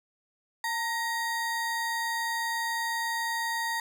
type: ring-modulated tone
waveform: square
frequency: 1400 Hz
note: F6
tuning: 4 cents sharp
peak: -26 dBFS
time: 0.64-3.8 s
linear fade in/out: 2 ms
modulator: 486 Hz
effects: none